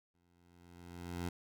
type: tone with exponential growth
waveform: 15% pulse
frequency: 87.31 Hz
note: F2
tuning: in tune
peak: -30 dBFS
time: 0.14-1.29 s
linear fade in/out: 5 ms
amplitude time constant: 250 ms
effects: none